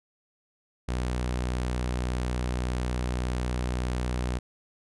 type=tone; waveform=sawtooth; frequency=61.74 Hz; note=B1; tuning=in tune; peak=-23 dBFS; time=0.88-4.39 s; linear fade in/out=10 ms; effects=resampled to 24000 Hz